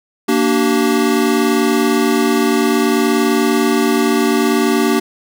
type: chord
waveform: square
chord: G minor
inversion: first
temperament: equal with one note detuned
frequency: 233.1 / 293.7 / 382.6 Hz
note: Bb3 / D4 / G4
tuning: 0 / 0 / -42 cents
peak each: -17 dBFS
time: 0.28-5 s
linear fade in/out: 10 ms
effects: none